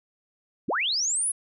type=linear sweep; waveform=sine; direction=up; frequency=103.83 to 10760 Hz; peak=-23 dBFS; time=0.68-1.32 s; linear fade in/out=10 ms; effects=none